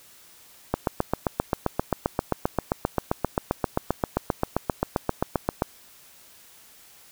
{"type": "click train", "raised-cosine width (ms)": 1, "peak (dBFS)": -7, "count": 38, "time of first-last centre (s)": [0.74, 5.621], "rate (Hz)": 7.58, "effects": ["white hiss -52 dBFS RMS until 7.11 s"]}